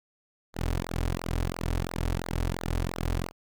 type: tone with flanger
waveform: sawtooth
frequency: 42.98 Hz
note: F1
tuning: 27 cents flat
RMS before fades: -30 dBFS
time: 0.53-3.32 s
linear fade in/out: 50 ms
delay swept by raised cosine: 0.3 to 5.9 ms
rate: 2.9 Hz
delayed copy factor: -0.95
effects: none